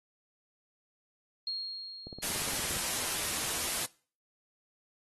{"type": "tone with exponential decay", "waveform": "sine", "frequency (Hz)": 4263, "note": "C8", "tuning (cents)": 32, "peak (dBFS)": -31, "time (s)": [1.47, 3.41], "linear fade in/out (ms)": 2, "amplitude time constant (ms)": 420}
{"type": "click train", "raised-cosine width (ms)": 2, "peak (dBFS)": -30, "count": 13, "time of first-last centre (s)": [2.07, 2.768], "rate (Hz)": 17.2}
{"type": "noise", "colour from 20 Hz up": "white", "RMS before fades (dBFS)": -33, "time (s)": [2.22, 3.86], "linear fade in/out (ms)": 10}
{"effects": ["noise-tail reverb RT60 0.4 s tail -22 dB re dry", "AAC 32 kbps"]}